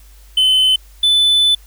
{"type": "tone pair in turn", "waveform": "triangle", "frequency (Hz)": [3045, 3500], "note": ["F#7", "A7"], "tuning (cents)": [49, -10], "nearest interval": "major second", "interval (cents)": 241, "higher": "second", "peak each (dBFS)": -8, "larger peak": "neither", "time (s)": [[0.37, 0.76], [1.03, 1.55]], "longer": "second", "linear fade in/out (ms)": 5, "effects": ["added 50 Hz sine -40 dBFS peak until 1.66 s", "white hiss -50 dBFS RMS until 1.66 s"]}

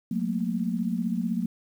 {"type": "tone cluster", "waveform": "sine", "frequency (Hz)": [182.7, 219.1, 234.8], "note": ["F#3", "A3", "A#3"], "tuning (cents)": [-22, -7, 13], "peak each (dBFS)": [-29, -30, -29], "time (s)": [0.11, 1.46], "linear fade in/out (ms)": 5, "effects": ["9-bit"]}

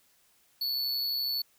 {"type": "tone with amplitude modulation", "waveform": "square", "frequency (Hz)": 4435, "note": "C#8", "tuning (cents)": 0, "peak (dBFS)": -27, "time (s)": [0.61, 1.42], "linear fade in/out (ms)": 5, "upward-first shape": "sine", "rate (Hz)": 132, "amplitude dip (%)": 45, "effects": ["white hiss -66 dBFS RMS until 1.58 s"]}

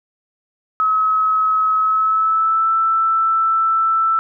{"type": "tone with pitch glide", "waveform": "sine", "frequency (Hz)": [1283, 1325.9], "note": ["E6", "E6"], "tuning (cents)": [-47, 10], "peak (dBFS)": -13, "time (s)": [0.8, 4.19], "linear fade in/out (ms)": 0, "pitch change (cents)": 57, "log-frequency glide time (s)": [1.78, 2.72], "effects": []}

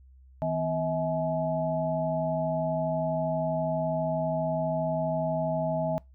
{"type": "tone cluster", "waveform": "sine", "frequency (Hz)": [159.5, 251.8, 641, 848], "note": ["D#3", "B3", "E5", "G#5"], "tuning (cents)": [43, 34, -49, 36], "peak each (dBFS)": [-31, -36, -28, -35], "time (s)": [0.42, 5.98], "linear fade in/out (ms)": 0, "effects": ["noise-tail reverb RT60 0.2 s tail -23 dB re dry", "added 65 Hz sine -51 dBFS peak until 6.14 s"]}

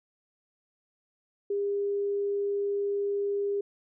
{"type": "tone", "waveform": "sine", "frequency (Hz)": 403.3, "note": "G4", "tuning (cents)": 49, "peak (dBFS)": -26, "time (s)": [1.5, 3.61], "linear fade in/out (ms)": 5, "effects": []}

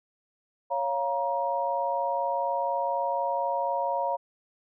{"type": "chord", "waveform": "sine", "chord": "Bb minor", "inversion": "first", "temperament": "equal with one note detuned", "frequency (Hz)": [554.4, 698.5, 945.9], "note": ["Db5", "F5", "Bb5"], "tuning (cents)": [0, 0, 25], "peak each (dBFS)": [-30, -31, -28], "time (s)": [0.7, 4.17], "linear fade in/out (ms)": 20, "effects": []}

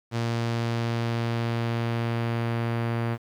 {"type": "tone with low-pass filter sweep", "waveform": "sawtooth", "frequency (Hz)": 116.54, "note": "A#2", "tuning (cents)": 0, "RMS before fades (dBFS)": -27, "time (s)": [0.11, 3.18], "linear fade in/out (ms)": 50, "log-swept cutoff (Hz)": [5600, 2200], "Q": 0.97, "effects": ["9-bit"]}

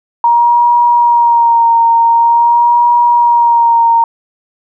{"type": "tone with vibrato", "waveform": "sine", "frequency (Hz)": 940, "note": "A#5", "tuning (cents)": 14, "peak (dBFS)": -5, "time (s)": [0.24, 4.04], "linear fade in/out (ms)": 2, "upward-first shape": "sine", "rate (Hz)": 0.46, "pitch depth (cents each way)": 29, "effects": []}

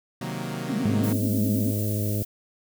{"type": "chord", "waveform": "sawtooth", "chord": "C half-diminished seventh", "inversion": "none", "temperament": "equal", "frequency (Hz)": [130.81, 155.56, 185, 233.1], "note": ["C3", "Eb3", "Gb3", "Bb3"], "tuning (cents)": [0, 0, 0, 0], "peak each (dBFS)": -31, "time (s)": [0.21, 1.13], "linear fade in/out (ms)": 5}
{"type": "tone with vibrato", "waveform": "sine", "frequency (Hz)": 233.1, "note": "A#3", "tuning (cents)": 0, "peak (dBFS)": -24, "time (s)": [0.68, 1.72], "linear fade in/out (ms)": 20, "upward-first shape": "sine", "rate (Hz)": 9.2, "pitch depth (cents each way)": 280}
{"type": "harmonic tone", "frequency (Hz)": 104.4, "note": "G#2", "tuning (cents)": 10, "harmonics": [1, 2, 3, 4, 5, 6], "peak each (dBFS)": [-25, -31, -35, -37, -39, -41], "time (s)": [0.85, 2.23], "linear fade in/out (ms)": 5}
{"type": "noise", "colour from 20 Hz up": "violet", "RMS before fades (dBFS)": -35, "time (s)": [1.03, 2.25], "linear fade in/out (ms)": 10}
{"effects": []}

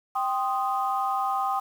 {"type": "chord", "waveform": "sine", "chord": "C minor", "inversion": "second", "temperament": "equal", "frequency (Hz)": [784, 1046.5, 1244.5], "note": ["G5", "C6", "Eb6"], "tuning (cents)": [0, 0, 0], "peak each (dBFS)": [-26, -30, -28], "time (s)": [0.15, 1.6], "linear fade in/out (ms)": 10, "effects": ["tanh soft clip ceiling -14 dBFS", "8-bit"]}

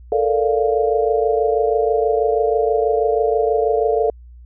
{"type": "chord", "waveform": "sine", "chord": "Bb major seventh", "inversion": "third", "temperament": "equal with one note detuned", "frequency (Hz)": [440, 466.2, 583.3, 698.5], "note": ["A4", "Bb4", "D5", "F5"], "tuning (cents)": [0, 0, -12, 0], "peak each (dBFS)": [-17, -21, -23, -21], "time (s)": [0.12, 4.1], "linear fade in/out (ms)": 2, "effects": ["added 60 Hz sine -38 dBFS peak until 4.45 s"]}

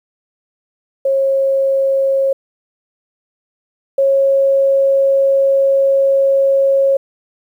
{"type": "tone pair in turn", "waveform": "sine", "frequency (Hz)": [542, 546.1], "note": ["C#5", "C#5"], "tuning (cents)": [-39, -26], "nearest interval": "unison", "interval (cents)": 13, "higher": "second", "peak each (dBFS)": [-11, -9], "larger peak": "second", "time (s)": [[1.05, 2.33], [3.98, 6.97]], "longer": "second", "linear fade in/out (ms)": 5, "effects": ["8-bit"]}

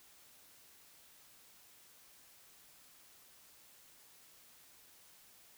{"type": "silence", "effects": ["white hiss -62 dBFS RMS until 5.57 s"]}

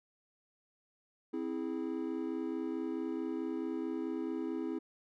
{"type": "chord", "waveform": "triangle", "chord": "C augmented", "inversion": "none", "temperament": "equal with one note detuned", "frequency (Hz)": [261.6, 326.2, 415.3], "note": ["C4", "E4", "G#4"], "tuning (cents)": [0, -18, 0], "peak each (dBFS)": [-37, -35, -40], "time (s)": [1.33, 4.79], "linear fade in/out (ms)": 10, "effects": []}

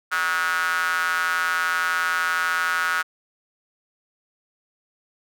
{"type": "tone with high-pass filter", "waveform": "square", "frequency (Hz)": 85.4, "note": "F2", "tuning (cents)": -38, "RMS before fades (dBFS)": -23, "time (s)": [0.11, 3.03], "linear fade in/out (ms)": 20, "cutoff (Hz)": 1400, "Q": 7.4, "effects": []}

